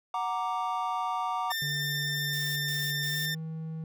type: chord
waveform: triangle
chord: Gb augmented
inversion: none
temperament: equal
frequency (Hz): 740 / 932.3 / 1174.7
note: Gb5 / Bb5 / D6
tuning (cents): 0 / 0 / 0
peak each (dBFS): -31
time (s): 0.14-1.52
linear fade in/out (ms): 2
type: tone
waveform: 20% pulse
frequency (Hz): 1797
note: A6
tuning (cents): +36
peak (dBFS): -25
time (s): 1.5-3.35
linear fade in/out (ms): 10
type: tone with pitch glide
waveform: triangle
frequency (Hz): 146.83 to 160.12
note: D3 to D#3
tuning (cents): 0 to +50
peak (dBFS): -32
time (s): 1.62-3.84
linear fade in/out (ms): 2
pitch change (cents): +150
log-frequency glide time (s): 3.07-3.38
type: noise bursts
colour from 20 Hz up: blue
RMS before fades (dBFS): -41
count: 3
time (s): 2.33-3.26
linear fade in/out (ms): 2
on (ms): 230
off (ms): 120
effects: none